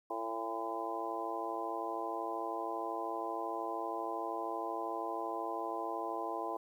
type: harmonic tone with a mistuned harmonic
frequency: 112.8 Hz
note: A2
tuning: 44 cents sharp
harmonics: 3 / 4 / 5 / 6 / 7 / 8 / 9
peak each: -43 / -44 / -46 / -42 / -42 / -49 / -41 dBFS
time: 0.1-6.57 s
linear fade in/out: 5 ms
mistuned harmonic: 7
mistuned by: +34 cents
effects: 11-bit